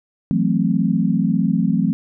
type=chord; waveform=sine; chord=F# half-diminished seventh; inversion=third; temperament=equal; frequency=164.81 / 185 / 220 / 261.6 Hz; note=E3 / F#3 / A3 / C4; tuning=0 / 0 / 0 / 0 cents; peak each=-21 / -19 / -20 / -22 dBFS; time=0.31-1.93 s; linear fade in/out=0 ms; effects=none